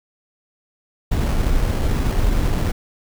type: noise with sample-and-hold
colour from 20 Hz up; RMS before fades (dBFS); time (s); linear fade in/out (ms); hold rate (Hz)
brown; -18; 1.11-2.72; 10; 3675
effects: none